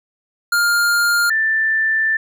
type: tone pair in turn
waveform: square / sine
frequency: 1406 / 1771.4 Hz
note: F6 / A6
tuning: +11 / +11 cents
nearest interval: major third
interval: 400 cents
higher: second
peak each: -14 dBFS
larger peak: neither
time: 0.52-1.3 / 1.3-2.17 s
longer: second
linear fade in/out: 5 ms
effects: none